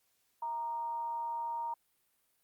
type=tone with frequency modulation; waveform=sine; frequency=932.3 Hz; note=A#5; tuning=in tune; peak=-34 dBFS; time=0.42-1.74 s; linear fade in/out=5 ms; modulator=275 Hz; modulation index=0.21; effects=white hiss -75 dBFS RMS until 2.43 s + Opus 48 kbps